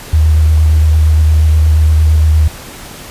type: tone with vibrato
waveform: sine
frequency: 77.78 Hz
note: D#2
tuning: in tune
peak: -5 dBFS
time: 0.13-2.48 s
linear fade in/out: 5 ms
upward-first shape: triangle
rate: 8.6 Hz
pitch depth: 23 cents each way
effects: pink hiss -30 dBFS RMS until 3.1 s + resampled to 32000 Hz